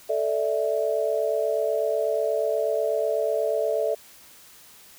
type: chord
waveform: sine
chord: A suspended fourth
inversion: none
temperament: equal with one note detuned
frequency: 440 / 587.3 / 655.5 Hz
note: A4 / D5 / E5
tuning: 0 / 0 / -10 cents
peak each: -26 dBFS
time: 0.09-3.95 s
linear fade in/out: 10 ms
effects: white hiss -50 dBFS RMS until 4.98 s